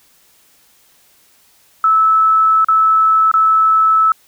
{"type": "tone with dropouts", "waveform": "sine", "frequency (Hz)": 1306, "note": "E6", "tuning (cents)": -17, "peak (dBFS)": -8, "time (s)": [1.84, 4.12], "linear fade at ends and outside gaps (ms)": 2, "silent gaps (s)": [[2.646, 2.685], [3.315, 3.339]], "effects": ["white hiss -52 dBFS RMS until 4.27 s"]}